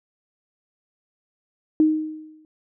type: tone with exponential decay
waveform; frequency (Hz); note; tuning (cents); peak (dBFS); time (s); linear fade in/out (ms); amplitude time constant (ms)
sine; 311.1; D#4; 0; -11; 1.8-2.45; 1; 140
effects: none